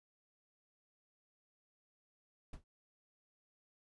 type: noise with exponential decay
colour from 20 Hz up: brown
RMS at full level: -40 dBFS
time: 2.53-2.64 s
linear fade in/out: 5 ms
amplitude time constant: 23 ms
effects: resampled to 24000 Hz